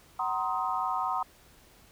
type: chord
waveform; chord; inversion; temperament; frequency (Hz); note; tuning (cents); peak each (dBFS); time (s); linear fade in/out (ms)
sine; C half-diminished seventh; second; just; 753.5 / 941.9 / 1046.5 / 1255.8; Gb5 / Bb5 / C6 / Eb6; +31 / +18 / 0 / +16; -33; 0.19-1.23; 5
effects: pink hiss -58 dBFS RMS until 1.91 s